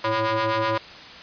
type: ring-modulated tone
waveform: sawtooth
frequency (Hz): 220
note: A3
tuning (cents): 0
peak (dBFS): -14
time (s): 0.04-0.78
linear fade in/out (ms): 5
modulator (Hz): 774
effects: white hiss -41 dBFS RMS until 1.22 s + resampled to 11025 Hz